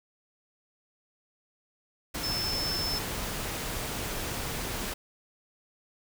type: tone in noise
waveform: sine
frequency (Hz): 5274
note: E8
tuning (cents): 0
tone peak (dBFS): -30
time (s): 2.23-2.99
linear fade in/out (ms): 10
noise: pink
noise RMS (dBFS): -34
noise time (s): 2.14-4.94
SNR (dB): +1
effects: none